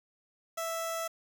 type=tone with notch filter; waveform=15% pulse; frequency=659.3 Hz; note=E5; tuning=in tune; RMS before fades=-35 dBFS; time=0.57-1.08 s; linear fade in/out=10 ms; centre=2300 Hz; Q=1.4; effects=9-bit